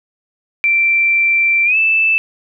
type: tone with pitch glide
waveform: sine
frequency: 2349 to 2637 Hz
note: D7 to E7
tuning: 0 to 0 cents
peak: -10 dBFS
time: 0.64-2.18 s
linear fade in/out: 0 ms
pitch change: +200 cents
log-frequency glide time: 1.65-1.77 s
effects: none